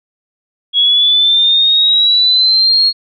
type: exponential sweep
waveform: sine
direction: up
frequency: 3322 to 4311 Hz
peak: -7 dBFS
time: 0.73-2.93 s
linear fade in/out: 50 ms
effects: none